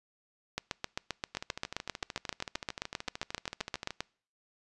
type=two click trains; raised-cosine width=0.2 ms; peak=-15 / -20 dBFS; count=27 / 35; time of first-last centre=0.58-4.006 / 1.35-3.906 s; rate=7.59 / 13.3 Hz; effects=noise-tail reverb RT60 0.5 s tail -26 dB re dry + resampled to 24000 Hz